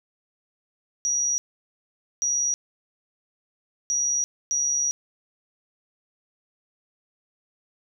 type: tone bursts at uneven times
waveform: sine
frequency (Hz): 5780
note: F#8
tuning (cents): -41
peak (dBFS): -21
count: 4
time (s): 1.05-1.38 / 2.22-2.54 / 3.9-4.24 / 4.51-4.91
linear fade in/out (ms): 0
effects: none